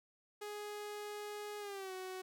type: tone with pitch glide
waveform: sawtooth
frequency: 416.3 to 373 Hz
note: G#4 to F#4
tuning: +4 to +14 cents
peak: -39 dBFS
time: 0.41-2.22 s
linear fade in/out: 10 ms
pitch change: -190 cents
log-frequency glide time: 1.59-1.93 s
effects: none

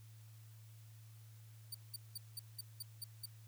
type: tone bursts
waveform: 15% pulse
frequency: 4600 Hz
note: D8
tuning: 37 cents flat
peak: -36 dBFS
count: 8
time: 1.72-3.258 s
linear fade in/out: 5 ms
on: 26 ms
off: 190 ms
effects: added 110 Hz sine -55 dBFS peak until 3.47 s + white hiss -68 dBFS RMS until 3.47 s

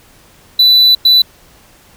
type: tone bursts at uneven times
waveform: triangle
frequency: 3980 Hz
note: B7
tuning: 13 cents sharp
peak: -3 dBFS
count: 2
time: 0.59-0.95 / 1.05-1.22 s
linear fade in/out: 5 ms
effects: pink hiss -45 dBFS RMS until 1.96 s

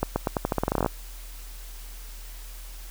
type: accelerating click train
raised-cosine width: 1 ms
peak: -9 dBFS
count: 16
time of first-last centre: 0.03-0.862 s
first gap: 130 ms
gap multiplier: 0.86
effects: added 40 Hz sine -38 dBFS peak until 2.9 s + white hiss -47 dBFS RMS until 2.9 s

